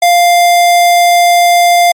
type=tone; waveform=square; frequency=698.5 Hz; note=F5; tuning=in tune; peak=-5 dBFS; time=0.02-1.92 s; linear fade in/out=5 ms; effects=MP3 64 kbps